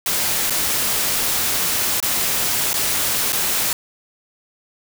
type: noise with dropouts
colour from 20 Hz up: white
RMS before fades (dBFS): -20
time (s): 0.06-3.73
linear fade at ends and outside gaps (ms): 2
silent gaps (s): 0.499-0.505 / 2.002-2.026 / 2.732-2.74 / 3.323-3.329
effects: none